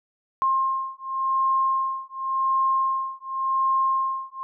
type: beating tone pair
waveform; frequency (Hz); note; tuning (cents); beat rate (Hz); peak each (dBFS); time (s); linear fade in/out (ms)
sine; 1063 / 1063.9; C6 / C6; +27 / +29; 0.9; -24; 0.42-4.43; 0
effects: none